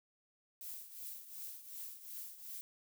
violet noise with tremolo, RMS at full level -45 dBFS, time 0.61-2.61 s, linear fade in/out 0 ms, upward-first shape triangle, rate 2.7 Hz, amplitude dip 75%, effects none

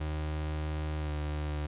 35% pulse tone with pitch glide, 76.9 to 75.14 Hz, D#2 to D2, -20 to +40 cents, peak -30 dBFS, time 0-1.67 s, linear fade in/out 10 ms, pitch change -40 cents, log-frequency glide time 0.98-1.13 s, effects resampled to 8000 Hz

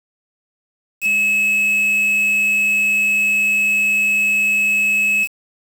triangle tone with quantisation, 2582 Hz, E7, 37 cents flat, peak -12 dBFS, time 1.01-5.28 s, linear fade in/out 50 ms, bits 5, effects none

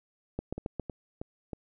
two click trains, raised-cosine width 2 ms, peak -19 / -23 dBFS, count 4 / 4, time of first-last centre 0.39-0.797 / 0.58-1.532 s, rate 7.37 / 3.15 Hz, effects none

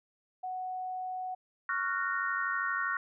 sine tone, 741 Hz, F#5, 2 cents sharp, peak -34 dBFS, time 0.43-1.35 s, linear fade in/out 10 ms
sine chord, Gb major seventh, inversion second, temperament just, 1110 / 1387.5 / 1480 / 1850 Hz, Db6 / F6 / Gb6 / Bb6, +2 / -12 / 0 / -14 cents, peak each -35 dBFS, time 1.69-2.97 s, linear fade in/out 2 ms
effects none

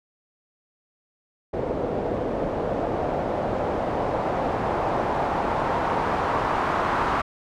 white noise with low-pass filter sweep, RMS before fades -25 dBFS, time 1.53-7.22 s, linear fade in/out 10 ms, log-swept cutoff 500 to 1100 Hz, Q 1.8, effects none

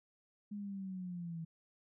sine linear sweep, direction down, 208.1 to 161.5 Hz, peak -40 dBFS, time 0.51-1.45 s, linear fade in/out 10 ms, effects none

